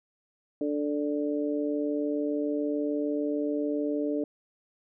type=harmonic tone; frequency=146.83 Hz; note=D3; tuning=in tune; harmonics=2 / 3 / 4; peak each=-28 / -32 / -34 dBFS; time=0.61-4.24 s; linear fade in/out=2 ms; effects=none